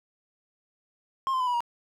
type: tone with pitch steps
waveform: triangle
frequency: 1066 / 1035.7 / 1006.2 / 977.5 / 949.7 Hz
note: C6 / C6 / B5 / B5 / A#5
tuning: +32 / -18 / +32 / -18 / +32 cents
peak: -22 dBFS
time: 1.27-1.605 s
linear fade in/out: 0 ms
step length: 67 ms
effects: none